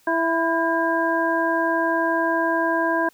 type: harmonic tone with a mistuned harmonic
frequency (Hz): 331.3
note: E4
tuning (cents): +9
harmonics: 1 / 2 / 3 / 5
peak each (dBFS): -24 / -24 / -24 / -24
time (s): 0.07-3.09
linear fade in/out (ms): 5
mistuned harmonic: 5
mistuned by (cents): -47
effects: white hiss -58 dBFS RMS until 3.13 s